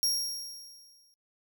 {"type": "tone with exponential decay", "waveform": "sawtooth", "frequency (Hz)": 5588, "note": "F8", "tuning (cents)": 0, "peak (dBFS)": -21, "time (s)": [0.03, 1.14], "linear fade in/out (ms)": 0, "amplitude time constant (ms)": 240, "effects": ["noise-tail reverb RT60 0.1 s tail -26 dB re dry"]}